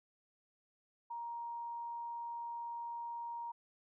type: tone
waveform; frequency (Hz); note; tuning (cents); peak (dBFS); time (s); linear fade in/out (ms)
sine; 939; A#5; +12; -40; 1.1-3.52; 10
effects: none